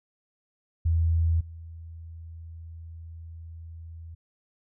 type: tone with level steps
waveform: sine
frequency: 82.41 Hz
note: E2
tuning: in tune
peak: -20 / -39 dBFS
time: 0.85-4.15 s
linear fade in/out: 10 ms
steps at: 1.4 s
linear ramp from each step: 10 ms
effects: none